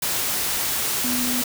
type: tone in noise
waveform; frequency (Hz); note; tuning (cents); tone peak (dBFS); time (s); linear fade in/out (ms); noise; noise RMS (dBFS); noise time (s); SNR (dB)
sine; 246.9; B3; 0; -25; 1.04-1.42; 5; white; -24; 0.02-1.44; -4
effects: none